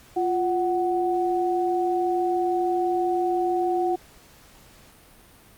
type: tone pair together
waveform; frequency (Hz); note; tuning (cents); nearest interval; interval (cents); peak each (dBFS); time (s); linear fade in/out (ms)
sine; 350.3 / 742.3; F4 / F#5; +5 / +5; octave + minor second; 1300; -23 / -24; 0.16-3.96; 10
effects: pink hiss -52 dBFS RMS until 5.57 s + Opus 48 kbps